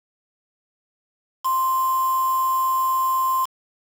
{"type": "tone with quantisation", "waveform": "sine", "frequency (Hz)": 1046, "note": "C6", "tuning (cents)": -1, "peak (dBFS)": -18, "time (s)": [1.44, 3.46], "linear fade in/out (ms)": 20, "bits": 5, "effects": []}